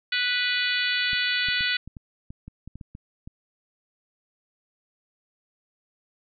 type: harmonic tone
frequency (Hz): 493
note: B4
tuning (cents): -3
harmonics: 3 / 4 / 5 / 6 / 7 / 8 / 9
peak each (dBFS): -28 / -29 / -30 / -31 / -31 / -32 / -33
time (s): 0.12-1.77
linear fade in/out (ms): 5
type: clicks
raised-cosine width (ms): 5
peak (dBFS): -27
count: 12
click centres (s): 1.132 / 1.486 / 1.608 / 1.876 / 1.968 / 2.305 / 2.48 / 2.676 / 2.756 / 2.812 / 2.951 / 3.275
effects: none